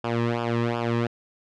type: tone with flanger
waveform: sawtooth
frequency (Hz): 117.5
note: A#2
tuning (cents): +14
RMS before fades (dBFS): -25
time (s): 0.04-1.07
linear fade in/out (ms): 5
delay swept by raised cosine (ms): 0.49 to 1.41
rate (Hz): 2.7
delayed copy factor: -0.95
effects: low-pass 3000 Hz 12 dB/octave

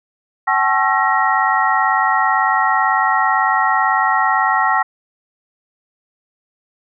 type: tone cluster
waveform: sine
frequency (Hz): 763 / 861 / 1090 / 1343 / 1886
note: G5 / A5 / C#6 / E6 / A#6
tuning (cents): -47 / -38 / -29 / +32 / +20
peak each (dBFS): -19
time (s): 0.47-4.83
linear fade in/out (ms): 10
effects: none

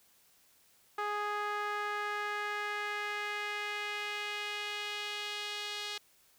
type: tone with band-pass filter sweep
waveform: sawtooth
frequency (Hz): 415.3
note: G#4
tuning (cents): 0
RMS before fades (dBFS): -37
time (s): 0.98-5.98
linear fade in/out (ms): 5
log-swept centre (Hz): 1200 to 3700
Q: 1.7
effects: white hiss -66 dBFS RMS until 6.38 s

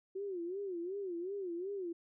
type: tone with vibrato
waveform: sine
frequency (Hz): 370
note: F#4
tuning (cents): 0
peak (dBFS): -37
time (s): 0.15-1.93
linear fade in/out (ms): 10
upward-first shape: sine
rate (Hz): 2.7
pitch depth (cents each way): 160
effects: none

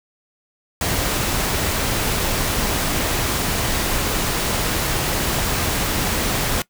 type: noise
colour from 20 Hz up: pink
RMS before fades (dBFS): -21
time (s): 0.81-6.62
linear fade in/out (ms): 2
effects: noise-tail reverb RT60 0.1 s tail -20 dB re dry

